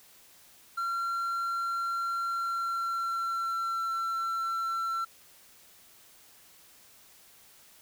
triangle tone with pitch glide, 1370 to 1348 Hz, F6 to E6, -34 to +38 cents, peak -27 dBFS, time 0.77-5.05 s, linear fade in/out 10 ms, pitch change -28 cents, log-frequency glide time 2.25-3.83 s, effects white hiss -57 dBFS RMS until 7.81 s

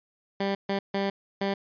15% pulse tone bursts at uneven times, 197.3 Hz, G3, 11 cents sharp, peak -19 dBFS, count 4, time 0.4-0.55 / 0.69-0.79 / 0.94-1.1 / 1.41-1.54 s, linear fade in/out 5 ms, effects resampled to 11025 Hz

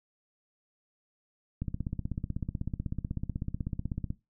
click train, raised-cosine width 5 ms, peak -20 dBFS, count 41, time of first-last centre 1.62-4.104 s, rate 16.1 Hz, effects noise-tail reverb RT60 0.2 s tail -17 dB re dry

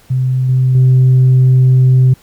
sine tone with level steps, 128.9 Hz, C3, 26 cents flat, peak -10 / -7 / -3 dBFS, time 0.1-2.14 s, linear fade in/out 10 ms, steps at 0.49 / 0.75 s, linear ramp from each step 2 ms, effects tanh soft clip ceiling -3 dBFS + pink hiss -47 dBFS RMS until 2.22 s

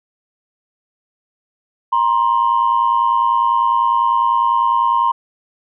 sine tone pair together, 944 / 1054 Hz, A#5 / C6, +22 / +12 cents, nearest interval major second, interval 190 cents, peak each -14 dBFS, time 1.92-5.12 s, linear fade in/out 10 ms, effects tanh soft clip ceiling -6 dBFS

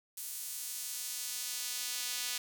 sawtooth tone with high-pass filter sweep, 246.5 Hz, B3, 3 cents flat, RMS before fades -39 dBFS, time 0.17-2.38 s, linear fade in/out 5 ms, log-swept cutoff 9400 to 3600 Hz, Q 0.77, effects none

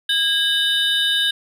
triangle tone cluster, 1636 / 2996 / 3672 / 3901 Hz, G#6 / F#7 / A#7 / B7, -26 / +21 / -27 / -22 cents, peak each -21 / -20 / -18 / -26 dBFS, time 0.09-1.31 s, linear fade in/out 5 ms, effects none

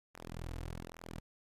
sawtooth tone with flanger, 41.72 Hz, E1, 22 cents sharp, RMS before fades -45 dBFS, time 0.14-1.2 s, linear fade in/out 10 ms, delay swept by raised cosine 0.22 to 5.22 ms, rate 1.2 Hz, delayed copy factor -0.95, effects resampled to 32000 Hz + 12-bit

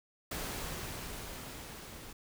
pink noise with level ramp, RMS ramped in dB -38 to -49 dBFS, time 0.31-2.13 s, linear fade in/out 5 ms, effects none

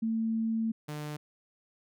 sine / sawtooth tone pair in turn, 224.3 / 149.7 Hz, A3 / D3, +34 / +33 cents, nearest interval perfect fifth, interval 701 cents, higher first, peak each -27 / -32 dBFS, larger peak first, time 0.02-0.72 / 0.88-1.17 s, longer first, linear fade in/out 10 ms, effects none

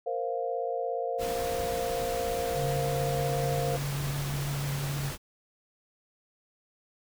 sine chord, Bb suspended second, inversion none, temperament equal, 466.2 / 523.3 / 698.5 Hz, Bb4 / C5 / F5, 0 / 0 / 0 cents, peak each -33 dBFS, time 0.06-3.77 s, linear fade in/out 10 ms
pink noise, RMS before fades -37 dBFS, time 1.18-5.18 s, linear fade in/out 50 ms
sine tone with vibrato, 141 Hz, C#3, 30 cents sharp, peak -30 dBFS, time 2.54-5.13 s, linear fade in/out 50 ms, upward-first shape sine, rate 6.3 Hz, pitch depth 14 cents each way
effects none

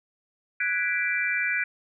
sine chord, G# half-diminished seventh, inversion third, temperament equal, 1480 / 1661.2 / 1975.5 / 2349 Hz, F#6 / G#6 / B6 / D7, 0 / 0 / 0 / 0 cents, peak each -29 / -31 / -30 / -27 dBFS, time 0.6-1.64 s, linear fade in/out 5 ms, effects none

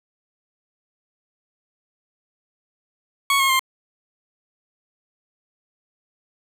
20% pulse tone with pitch steps, 1108.7 / 1081.5 / 1055 Hz, C#6 / C#6 / C6, 0 / -43 / +14 cents, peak -11 dBFS, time 3.3-3.594 s, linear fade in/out 2 ms, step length 98 ms, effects 7-bit

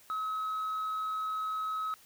sine tone with amplitude modulation, 1280 Hz, D#6, 49 cents sharp, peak -28 dBFS, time 0.1-1.94 s, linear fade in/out 0 ms, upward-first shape sine, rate 194 Hz, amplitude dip 25%, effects tanh soft clip ceiling -30 dBFS + white hiss -59 dBFS RMS until 2.05 s

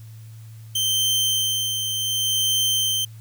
sawtooth tone with tremolo, 3118 Hz, G7, 10 cents flat, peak -15 dBFS, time 0.75-3.05 s, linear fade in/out 5 ms, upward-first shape sine, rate 0.68 Hz, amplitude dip 45%, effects added 111 Hz sine -38 dBFS peak until 3.2 s + white hiss -55 dBFS RMS until 3.2 s

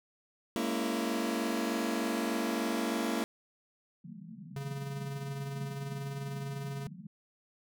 sawtooth chord, A# half-diminished seventh, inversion third, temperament just, 209.8 / 233.1 / 279.7 / 335.6 Hz, G#3 / A#3 / C#4 / E4, +18 / 0 / +16 / +31 cents, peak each -34 / -30 / -33 / -32 dBFS, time 0.56-3.24 s, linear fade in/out 0 ms
white band-pass noise, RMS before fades -47 dBFS, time 4.04-7.07 s, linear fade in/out 5 ms, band 140 to 230 Hz, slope 96 dB/octave
square tone with tremolo, 138.59 Hz, C#3, in tune, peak -35 dBFS, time 4.56-6.87 s, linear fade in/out 2 ms, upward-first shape triangle, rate 20 Hz, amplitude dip 45%
effects none

